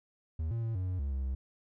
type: tone with pitch steps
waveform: triangle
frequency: 79.7 / 115.3 / 113.4 / 92.4 / 91.7 / 69.7 / 66.9 / 65.6 Hz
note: D#2 / A#2 / A#2 / F#2 / F#2 / C#2 / C2 / C2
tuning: +42 / -19 / -47 / -2 / -15 / +10 / +39 / +5 cents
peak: -29 dBFS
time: 0.39-1.35 s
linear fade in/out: 5 ms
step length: 120 ms
effects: none